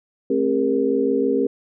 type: tone cluster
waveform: sine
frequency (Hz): 220.1 / 267.8 / 404.5 / 470.6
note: A3 / C4 / G#4 / A#4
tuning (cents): +1 / +40 / -46 / +16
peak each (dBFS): -29 / -21 / -21 / -22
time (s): 0.3-1.47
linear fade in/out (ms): 5
effects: none